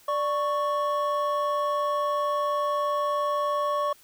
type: tone pair together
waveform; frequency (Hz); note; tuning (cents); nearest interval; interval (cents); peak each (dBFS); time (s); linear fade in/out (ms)
triangle; 588.4 / 1108.7; D5 / C#6; +3 / 0; major seventh; 1097; -25 / -24; 0.08-3.93; 5
effects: white hiss -56 dBFS RMS until 4.03 s